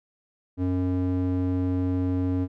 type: tone with band-pass filter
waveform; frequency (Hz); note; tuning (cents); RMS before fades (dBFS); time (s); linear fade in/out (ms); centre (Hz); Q
square; 91.3; F#2; -23; -25; 0.57-2.48; 50; 230; 1.9
effects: none